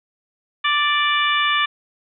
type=harmonic tone; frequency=587.3 Hz; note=D5; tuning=in tune; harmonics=2 / 3 / 4 / 5 / 6; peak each=-20 / -22 / -23 / -24 / -25 dBFS; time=0.64-1.66 s; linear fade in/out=10 ms; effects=none